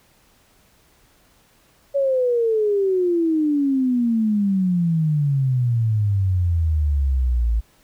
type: exponential sweep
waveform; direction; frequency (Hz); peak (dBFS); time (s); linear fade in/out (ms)
sine; down; 565 to 54.4; -16; 1.94-7.61; 20
effects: pink hiss -57 dBFS RMS until 7.83 s